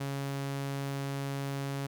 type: tone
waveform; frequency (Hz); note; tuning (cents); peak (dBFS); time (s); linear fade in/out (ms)
sawtooth; 138.59; C#3; 0; -29; 0-1.87; 10
effects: none